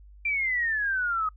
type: exponential sweep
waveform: sine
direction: down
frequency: 2378 to 1251 Hz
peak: -24 dBFS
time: 0.25-1.29 s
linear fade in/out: 5 ms
effects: noise-tail reverb RT60 0.1 s tail -25 dB re dry + added 50 Hz sine -47 dBFS peak until 1.36 s